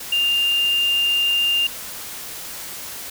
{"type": "tone in noise", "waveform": "sine", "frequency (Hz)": 2800, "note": "F7", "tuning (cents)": 4, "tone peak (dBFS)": -16, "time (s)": [0.12, 1.67], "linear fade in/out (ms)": 5, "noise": "white", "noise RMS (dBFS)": -33, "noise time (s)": [0, 3.1], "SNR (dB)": 14, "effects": []}